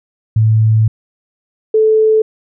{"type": "tone pair in turn", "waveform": "sine", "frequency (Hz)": [110, 436.5], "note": ["A2", "A4"], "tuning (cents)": [0, -14], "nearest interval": "2 octaves", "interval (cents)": 2386, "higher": "second", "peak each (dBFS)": -7, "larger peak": "neither", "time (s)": [[0.36, 0.88], [1.74, 2.22]], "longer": "first", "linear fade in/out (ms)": 5, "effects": []}